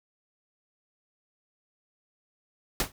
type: noise with exponential decay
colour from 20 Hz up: pink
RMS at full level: -21 dBFS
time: 2.8-2.92 s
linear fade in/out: 2 ms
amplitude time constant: 26 ms
effects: none